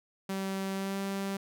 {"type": "tone with pitch glide", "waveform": "sawtooth", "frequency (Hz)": [193.1, 196.02], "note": ["G3", "G3"], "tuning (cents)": [-26, 0], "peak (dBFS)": -28, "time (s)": [0.29, 1.37], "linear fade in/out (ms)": 5, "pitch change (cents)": 26, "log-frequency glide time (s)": [0.72, 0.98], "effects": []}